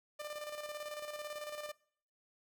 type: tone with tremolo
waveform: sawtooth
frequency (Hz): 597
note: D5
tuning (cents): +28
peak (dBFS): -36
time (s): 0.19-1.72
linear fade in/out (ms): 10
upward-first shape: square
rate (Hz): 18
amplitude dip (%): 50
effects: noise-tail reverb RT60 0.6 s tail -23 dB re dry